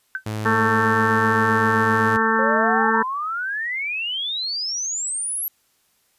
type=tone with exponential decay; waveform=sine; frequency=1537 Hz; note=G6; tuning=35 cents flat; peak=-19 dBFS; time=0.15-0.24 s; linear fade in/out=1 ms; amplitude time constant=18 ms
type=tone; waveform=sawtooth; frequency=107.7 Hz; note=A2; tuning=37 cents flat; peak=-21 dBFS; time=0.26-2.17 s; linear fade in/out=5 ms
type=harmonic tone; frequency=223.2 Hz; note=A3; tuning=25 cents sharp; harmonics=1 / 2 / 4 / 5 / 6 / 7 / 8; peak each=-24 / -24 / -24 / -24 / -24 / -24 / -24 dBFS; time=0.45-3.03 s; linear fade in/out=10 ms
type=exponential sweep; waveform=sine; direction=up; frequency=523.3 to 11840 Hz; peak=-23 dBFS; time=2.39-5.48 s; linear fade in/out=0 ms
effects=white hiss -64 dBFS RMS until 6.18 s + resampled to 32000 Hz